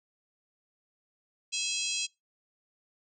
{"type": "harmonic tone with a mistuned harmonic", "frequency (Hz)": 815, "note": "G#5", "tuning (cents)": -33, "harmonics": [3, 4, 5, 6, 7, 8, 9, 10], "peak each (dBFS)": [-36, -37, -38, -39, -39, -40, -41, -41], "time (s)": [1.52, 2.07], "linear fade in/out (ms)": 20, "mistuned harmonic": 3, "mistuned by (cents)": 110, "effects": ["noise-tail reverb RT60 0.2 s tail -21 dB re dry"]}